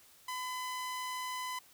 sawtooth tone, 1009 Hz, B5, 37 cents sharp, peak -33 dBFS, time 0.28-1.59 s, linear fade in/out 5 ms, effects white hiss -61 dBFS RMS until 1.73 s

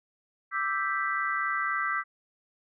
sine chord, E minor seventh, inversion third, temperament equal, 1174.7 / 1318.5 / 1568 / 1975.5 Hz, D6 / E6 / G6 / B6, 0 / 0 / 0 / 0 cents, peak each -32 dBFS, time 0.51-2.04 s, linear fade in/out 50 ms, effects none

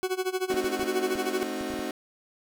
40% pulse tone with tremolo, 372.2 Hz, F#4, 10 cents sharp, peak -23 dBFS, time 0.03-1.43 s, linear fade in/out 0 ms, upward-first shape sine, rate 13 Hz, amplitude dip 90%
30% pulse chord, A diminished seventh, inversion none, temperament equal with one note detuned, 220 / 266.7 / 311.1 / 370 Hz, A3 / C4 / Eb4 / Gb4, 0 / +33 / 0 / 0 cents, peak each -36 / -33 / -33 / -33 dBFS, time 0.5-1.91 s, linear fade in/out 2 ms
clicks, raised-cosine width 5 ms, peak -33 dBFS, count 9, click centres 0.542 / 0.644 / 0.796 / 0.831 / 1.155 / 1.61 / 1.704 / 1.739 / 1.793 s
effects none

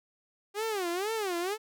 sawtooth tone with vibrato, 392 Hz, G4, in tune, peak -26 dBFS, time 0.54-1.58 s, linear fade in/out 50 ms, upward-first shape sine, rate 2.1 Hz, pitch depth 240 cents each way, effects none

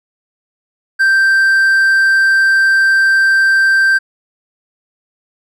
triangle tone, 1568 Hz, G6, in tune, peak -6 dBFS, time 0.99-3.99 s, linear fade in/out 20 ms, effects none

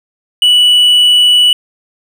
triangle tone, 2953 Hz, F#7, 4 cents flat, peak -3 dBFS, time 0.42-1.53 s, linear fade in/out 2 ms, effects none

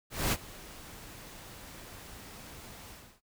pink noise with ADSR envelope, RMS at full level -28 dBFS, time 0.1-3.21 s, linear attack 220 ms, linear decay 45 ms, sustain -20 dB, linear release 320 ms, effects noise-tail reverb RT60 0.1 s tail -21 dB re dry

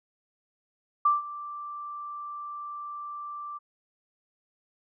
sine tone with ADSR envelope, 1174.7 Hz, D6, in tune, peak -17 dBFS, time 1.05-3.59 s, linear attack 7 ms, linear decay 160 ms, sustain -18 dB, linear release 23 ms, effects none

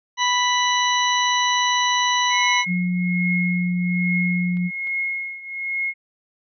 harmonic tone, 987.8 Hz, B5, in tune, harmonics 1 / 2 / 3 / 4 / 6, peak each -20 / -23 / -25 / -26 / -28 dBFS, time 0.17-2.65 s, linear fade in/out 50 ms
sine tone with tremolo, 2161 Hz, C#7, 45 cents flat, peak -20 dBFS, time 2.29-5.94 s, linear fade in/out 50 ms, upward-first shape triangle, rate 1.2 Hz, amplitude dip 85%
sine tone with pitch glide, 179.3 to 178.27 Hz, F3 to F3, +46 to +36 cents, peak -19 dBFS, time 2.66-4.71 s, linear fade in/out 50 ms, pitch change -10 cents, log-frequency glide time 3.01-3.11 s
clicks, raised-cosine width 0.3 ms, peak -31 / -29 dBFS, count 2, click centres 4.571 / 4.872 s
effects none

